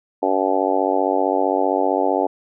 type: harmonic tone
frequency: 95.4 Hz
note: G2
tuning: 47 cents flat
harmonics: 3 / 4 / 5 / 6 / 7 / 8 / 9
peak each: -24 / -24 / -24 / -24 / -24 / -24 / -24 dBFS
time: 0.22-2.27 s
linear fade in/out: 10 ms
effects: none